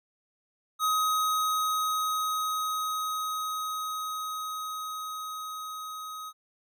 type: tone with level ramp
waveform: square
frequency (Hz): 1262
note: D#6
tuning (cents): +24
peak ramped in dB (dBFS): -24 to -38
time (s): 0.79-6.33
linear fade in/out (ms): 50
effects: none